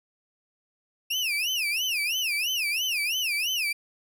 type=tone with vibrato; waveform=35% pulse; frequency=2651 Hz; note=E7; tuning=9 cents sharp; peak=-23 dBFS; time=1.1-3.73 s; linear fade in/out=10 ms; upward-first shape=sine; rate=3 Hz; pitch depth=250 cents each way; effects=none